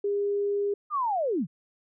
sine tone, 405.3 Hz, G#4, 42 cents flat, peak -24 dBFS, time 0.04-0.74 s, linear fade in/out 5 ms
sine linear sweep, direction down, 1244.5 to 130.81 Hz, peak -24 dBFS, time 0.9-1.47 s, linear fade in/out 50 ms
effects none

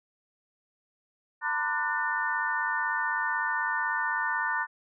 sine tone cluster, 907 / 1003 / 1176 / 1475 / 1797 Hz, A#5 / B5 / D6 / F#6 / A6, -48 / +26 / +2 / -6 / +36 cents, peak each -33 / -34 / -36 / -31 / -31 dBFS, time 1.41-4.67 s, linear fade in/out 50 ms, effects none

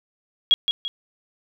sine tone with echo, 3300 Hz, G#7, 12 cents flat, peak -11 dBFS, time 0.51-0.54 s, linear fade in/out 0 ms, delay 170 ms, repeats 2, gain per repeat -7 dB, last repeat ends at 0.88 s, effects none

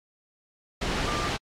sine tone in noise, 1191 Hz, D6, 24 cents sharp, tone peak -31 dBFS, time 1.07-1.29 s, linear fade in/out 10 ms, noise pink, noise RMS -28 dBFS, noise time 0.81-1.37 s, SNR -6 dB, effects low-pass 5000 Hz 12 dB/octave + AAC 64 kbps

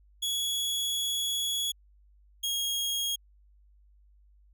sawtooth tone pair in turn, 3364 / 3276 Hz, G#7 / G#7, +22 / -24 cents, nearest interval unison, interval 46 cents, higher first, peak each -25 dBFS, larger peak neither, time 0.22-1.72 / 2.43-3.16 s, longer first, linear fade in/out 10 ms, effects added 50 Hz sine -57 dBFS peak until 4.53 s

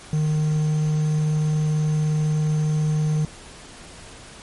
triangle tone with quantisation, 153.4 Hz, D#3, 24 cents flat, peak -16 dBFS, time 0.13-3.25 s, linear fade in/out 2 ms, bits 7, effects pink hiss -42 dBFS RMS until 4.42 s + MP3 48 kbps

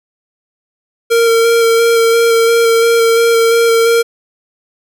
square tone with vibrato, 460.5 Hz, A#4, 21 cents flat, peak -8 dBFS, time 1.1-4.03 s, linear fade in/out 20 ms, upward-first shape square, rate 2.9 Hz, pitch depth 12 cents each way, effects none

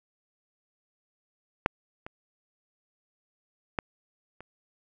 clicks, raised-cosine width 0.5 ms, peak -6 / -24 / -12 / -29 dBFS, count 4, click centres 1.661 / 2.065 / 3.788 / 4.406 s, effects none

